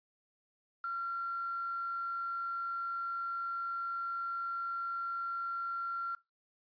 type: tone with quantisation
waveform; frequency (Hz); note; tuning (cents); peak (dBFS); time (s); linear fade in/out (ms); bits
sine; 1372; F6; -31; -34; 0.84-6.15; 2; 9
effects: noise-tail reverb RT60 0.2 s tail -20 dB re dry + resampled to 11025 Hz

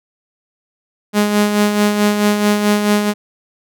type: tone with tremolo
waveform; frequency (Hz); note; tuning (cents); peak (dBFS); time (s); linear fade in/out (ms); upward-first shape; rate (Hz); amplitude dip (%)
sawtooth; 207.7; G#3; 0; -6; 1.13-3.14; 50; sine; 4.6; 50
effects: none

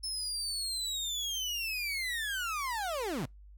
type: linear sweep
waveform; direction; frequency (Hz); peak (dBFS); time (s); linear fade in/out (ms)
30% pulse; down; 5274 to 102.5; -30; 0.03-3.26; 10
effects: noise-tail reverb RT60 0.2 s tail -26 dB re dry + added 50 Hz sine -50 dBFS peak until 3.57 s

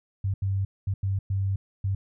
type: tone bursts at uneven times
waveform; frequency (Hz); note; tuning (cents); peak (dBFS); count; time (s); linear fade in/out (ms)
sine; 97.4; G2; -11; -23; 6; 0.24-0.34 / 0.42-0.65 / 0.87-0.94 / 1.03-1.19 / 1.3-1.56 / 1.84-1.95; 5
effects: none

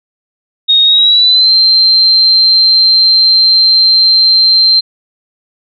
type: tone with pitch glide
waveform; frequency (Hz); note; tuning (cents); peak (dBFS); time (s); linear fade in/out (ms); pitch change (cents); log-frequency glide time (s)
sine; 3729 to 4138; A#7 to C8; 0 to -20; -4; 0.68-4.81; 20; +180; 0.83-1.52
effects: none

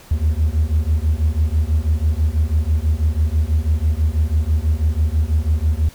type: beating tone pair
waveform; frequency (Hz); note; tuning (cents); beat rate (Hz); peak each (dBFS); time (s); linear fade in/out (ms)
triangle; 74.4 / 80.5; D2 / E2; +23 / -41; 6.1; -15; 0.11-5.89; 5
effects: tanh soft clip ceiling -6 dBFS + pink hiss -44 dBFS RMS until 5.94 s

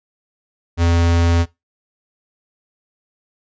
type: tone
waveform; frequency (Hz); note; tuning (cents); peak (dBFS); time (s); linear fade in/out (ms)
square; 84.9; F2; -48; -13; 0.77-1.46; 50
effects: noise-tail reverb RT60 0.2 s tail -20 dB re dry + resampled to 16000 Hz

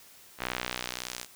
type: tone with band-pass filter sweep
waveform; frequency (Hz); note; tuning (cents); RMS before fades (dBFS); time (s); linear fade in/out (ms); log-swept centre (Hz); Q
sawtooth; 61.74; B1; 0; -37; 0.38-1.27; 50; 1900 to 8300; 0.78
effects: white hiss -54 dBFS RMS until 1.35 s

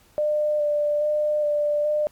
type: tone with vibrato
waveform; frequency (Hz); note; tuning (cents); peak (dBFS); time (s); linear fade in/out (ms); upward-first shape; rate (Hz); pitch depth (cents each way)
sine; 596; D5; +25; -19; 0.18-2.07; 0; square; 1.2; 14
effects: pink hiss -57 dBFS RMS until 2.11 s + MP3 96 kbps

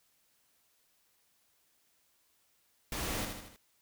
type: noise with echo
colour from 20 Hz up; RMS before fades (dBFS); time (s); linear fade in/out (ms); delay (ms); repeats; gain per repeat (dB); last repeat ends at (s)
pink; -37; 2.92-3.25; 2; 78; 4; -5; 3.562
effects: white hiss -72 dBFS RMS until 3.81 s

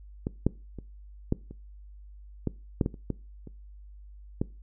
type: clicks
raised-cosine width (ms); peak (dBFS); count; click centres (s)
3; -16 / -9 / -26 / -11 / -29 / -14 / -10 / -15 / -30 / -16 / -29 / -13; 12; 0.269 / 0.466 / 0.787 / 1.324 / 1.51 / 2.473 / 2.812 / 2.861 / 2.942 / 3.103 / 3.473 / 4.415
effects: noise-tail reverb RT60 0.3 s tail -21 dB re dry + added 50 Hz sine -45 dBFS peak until 4.62 s

